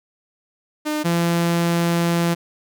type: tone pair in turn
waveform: sawtooth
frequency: 303.3 / 170.22 Hz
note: D#4 / F3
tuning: -44 / -44 cents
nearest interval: minor seventh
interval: 1000 cents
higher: first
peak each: -17 / -13 dBFS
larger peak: second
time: 0.85-1.04 / 1.04-2.35 s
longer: second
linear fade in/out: 20 ms
effects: none